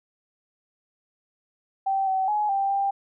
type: tone with pitch steps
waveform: sine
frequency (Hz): 777 / 762 / 841 / 787 / 792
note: G5 / G5 / G#5 / G5 / G5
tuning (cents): -16 / -49 / +22 / +7 / +18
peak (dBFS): -21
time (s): 1.86-2.91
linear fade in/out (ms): 10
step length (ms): 210
effects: none